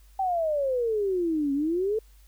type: exponential two-way sweep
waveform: sine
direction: down then up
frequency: 784 to 272.9 to 450.2 Hz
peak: -23 dBFS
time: 0.19-1.99 s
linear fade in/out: 5 ms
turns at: 1.53 s
effects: added 50 Hz sine -51 dBFS peak until 2.27 s + white hiss -63 dBFS RMS until 2.27 s